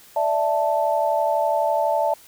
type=chord; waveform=sine; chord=D suspended second; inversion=none; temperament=equal; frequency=587.3 / 659.3 / 880 Hz; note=D5 / E5 / A5; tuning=0 / 0 / 0 cents; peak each=-23 / -22 / -22 dBFS; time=0.16-2.14 s; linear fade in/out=5 ms; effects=white hiss -49 dBFS RMS until 2.27 s